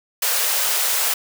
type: high-pass noise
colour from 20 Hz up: white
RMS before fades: -20 dBFS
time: 0.22-1.14 s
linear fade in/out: 5 ms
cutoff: 450 Hz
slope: 48 dB/octave
effects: none